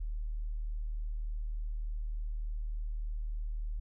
sine tone, 38.3 Hz, D#1, 27 cents flat, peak -33 dBFS, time 0-3.8 s, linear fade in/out 10 ms, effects none

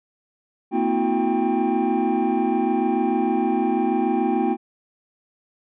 triangle tone cluster, 228.1 / 254.6 / 321.9 / 362.7 / 791 Hz, A#3 / C4 / E4 / F#4 / G5, -37 / -47 / -41 / -34 / +15 cents, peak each -23 dBFS, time 0.71-4.57 s, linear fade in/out 50 ms, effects resampled to 8000 Hz

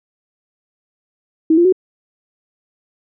sine tone with pitch steps, 320 / 345 / 371.9 Hz, D#4 / F4 / F#4, +49 / -21 / +9 cents, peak -8 dBFS, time 1.5-1.725 s, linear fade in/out 5 ms, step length 75 ms, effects none

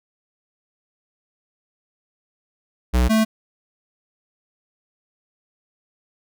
square tone pair in turn, 61.74 / 220 Hz, B1 / A3, 0 / 0 cents, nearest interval octave + minor seventh, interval 2200 cents, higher second, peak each -15 dBFS, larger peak neither, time 2.93-3.09 / 3.09-3.25 s, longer neither, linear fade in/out 20 ms, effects none

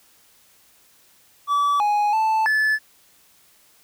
triangle tone with pitch steps, 1150 / 831 / 879 / 1734 Hz, D6 / G#5 / A5 / A6, -37 / +1 / -2 / -26 cents, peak -15 dBFS, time 1.47-2.79 s, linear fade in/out 50 ms, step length 330 ms, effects white hiss -56 dBFS RMS until 3.83 s

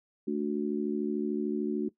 sine chord, D major, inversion second, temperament just, 220.2 / 293.7 / 367.1 Hz, A3 / D4 / F#4, +2 / 0 / -14 cents, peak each -32 dBFS, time 0.27-1.89 s, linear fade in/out 10 ms, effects noise-tail reverb RT60 0.1 s tail -18 dB re dry

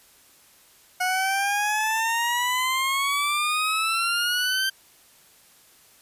20% pulse exponential sweep, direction up, 728 to 1568 Hz, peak -17 dBFS, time 1-4.7 s, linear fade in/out 10 ms, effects white hiss -55 dBFS RMS until 6.01 s + resampled to 32000 Hz

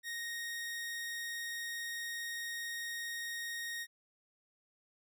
sawtooth tone, 1864.7 Hz, A#6, in tune, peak -35 dBFS, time 0.03-3.87 s, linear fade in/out 50 ms, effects none

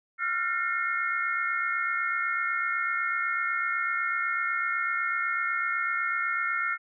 sine tone cluster, 1375 / 1443 / 1808 / 2152 Hz, F6 / F#6 / A6 / C7, -27 / -44 / +47 / +48 cents, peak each -29 / -34 / -33 / -31 dBFS, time 0.18-6.78 s, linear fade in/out 50 ms, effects none

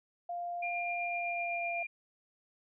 sine tone with pitch glide, 698.5 to 687.7 Hz, F5 to F5, 0 to -27 cents, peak -35 dBFS, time 0.29-1.83 s, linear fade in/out 5 ms, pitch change -27 cents, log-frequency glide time 1.01-1.69 s
sine tone with tremolo, 2400 Hz, D7, 37 cents sharp, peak -34 dBFS, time 0.62-1.87 s, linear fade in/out 10 ms, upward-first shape triangle, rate 7.9 Hz, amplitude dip 25%
effects none

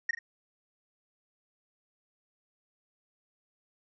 triangle tone with echo, 1864.7 Hz, A#6, in tune, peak -22 dBFS, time 0.09-0.11 s, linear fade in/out 5 ms, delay 40 ms, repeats 2, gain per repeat -8 dB, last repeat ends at 0.19 s, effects resampled to 16000 Hz

